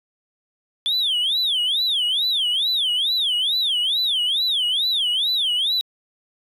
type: tone with vibrato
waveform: triangle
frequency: 3400 Hz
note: G#7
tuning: 40 cents sharp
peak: -16 dBFS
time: 0.86-5.81 s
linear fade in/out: 0 ms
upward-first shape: sine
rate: 2.3 Hz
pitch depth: 280 cents each way
effects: tanh soft clip ceiling -13 dBFS